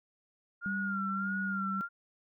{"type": "tone with vibrato", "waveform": "sine", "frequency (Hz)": 1396.9, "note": "F6", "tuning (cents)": 0, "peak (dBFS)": -33, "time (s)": [0.61, 1.89], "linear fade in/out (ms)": 50, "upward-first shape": "sine", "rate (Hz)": 1.6, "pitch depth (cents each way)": 67}
{"type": "tone with pitch glide", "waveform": "sine", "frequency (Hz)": [196.7, 194.1], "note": ["G3", "G3"], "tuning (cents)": [6, -17], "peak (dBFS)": -34, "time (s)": [0.66, 1.81], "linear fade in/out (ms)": 0, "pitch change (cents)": -23, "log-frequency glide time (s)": [0.76, 1.34]}
{"effects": []}